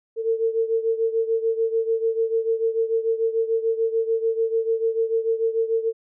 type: beating tone pair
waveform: sine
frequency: 450 / 456.8 Hz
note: A4 / A#4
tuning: +39 / -35 cents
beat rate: 6.8 Hz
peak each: -21 / -25 dBFS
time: 0.16-5.93 s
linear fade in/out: 50 ms
effects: none